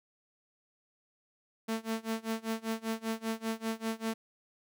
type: tone with tremolo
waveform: sawtooth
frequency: 223.8 Hz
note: A3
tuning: 30 cents sharp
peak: -26 dBFS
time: 1.68-4.14 s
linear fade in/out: 10 ms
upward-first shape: sine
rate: 5.1 Hz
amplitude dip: 95%
effects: none